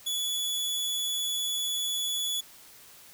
sawtooth tone, 3418 Hz, G#7, 49 cents sharp, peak -25 dBFS, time 0.06-2.41 s, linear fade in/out 10 ms, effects white hiss -52 dBFS RMS until 3.13 s

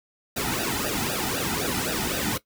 pink noise with flanger, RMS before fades -27 dBFS, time 0.36-2.38 s, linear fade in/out 10 ms, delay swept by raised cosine 0.92 to 1.86 ms, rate 3.9 Hz, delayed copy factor -0.95, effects noise-tail reverb RT60 0.1 s tail -17 dB re dry

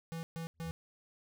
square tone bursts, 164.81 Hz, E3, in tune, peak -39 dBFS, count 3, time 0.12-0.71 s, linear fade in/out 0 ms, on 110 ms, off 130 ms
triangle tone with exponential growth, 81 Hz, E2, 30 cents flat, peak -36 dBFS, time 0.54-0.71 s, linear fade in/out 0 ms, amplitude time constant 35 ms
effects none

